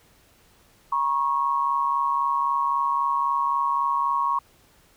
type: tone pair together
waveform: sine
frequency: 955.2 / 1099 Hz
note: A#5 / C#6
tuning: +42 / -15 cents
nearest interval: major second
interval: 243 cents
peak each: -25 / -22 dBFS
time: 0.92-4.39 s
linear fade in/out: 5 ms
effects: pink hiss -58 dBFS RMS until 4.96 s